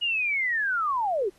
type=linear sweep; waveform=sine; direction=down; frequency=2900 to 349.2 Hz; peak=-23 dBFS; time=0.01-1.3 s; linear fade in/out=20 ms; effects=pink hiss -61 dBFS RMS until 1.38 s + AAC 32 kbps